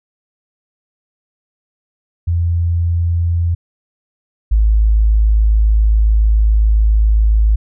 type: tone pair in turn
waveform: sine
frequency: 85.1 / 53.61 Hz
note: F2 / A1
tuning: -44 / -44 cents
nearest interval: minor sixth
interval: 800 cents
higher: first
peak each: -12 / -8 dBFS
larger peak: second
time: 2.27-3.55 / 4.51-7.56 s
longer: second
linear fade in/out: 10 ms
effects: none